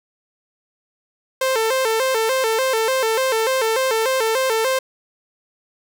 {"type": "tone with vibrato", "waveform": "sawtooth", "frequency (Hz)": 483.5, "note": "B4", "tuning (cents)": -37, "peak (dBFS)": -13, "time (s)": [1.41, 4.79], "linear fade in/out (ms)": 5, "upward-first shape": "square", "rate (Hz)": 3.4, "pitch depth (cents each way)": 140, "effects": []}